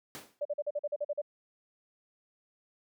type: noise with exponential decay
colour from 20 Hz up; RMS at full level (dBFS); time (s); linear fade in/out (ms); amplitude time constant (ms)
pink; -40; 0.15-0.39; 0; 52
type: tone bursts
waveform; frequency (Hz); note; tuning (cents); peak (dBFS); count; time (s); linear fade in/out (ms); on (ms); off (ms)
sine; 587.3; D5; 0; -29; 10; 0.41-1.217; 10; 42; 43
effects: high-pass 200 Hz 12 dB/octave